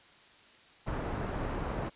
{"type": "low-pass noise", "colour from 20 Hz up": "pink", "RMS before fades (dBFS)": -35, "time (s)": [0.86, 1.9], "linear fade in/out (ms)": 20, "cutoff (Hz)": 1300, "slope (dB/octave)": 12, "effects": ["white hiss -58 dBFS RMS until 1.95 s", "resampled to 8000 Hz"]}